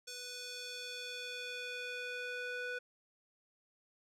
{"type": "tone with band-pass filter sweep", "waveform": "square", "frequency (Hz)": 493.9, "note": "B4", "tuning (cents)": 0, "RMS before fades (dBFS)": -43, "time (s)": [0.07, 2.79], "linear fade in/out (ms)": 10, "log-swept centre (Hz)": [5800, 1600], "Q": 1.4, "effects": []}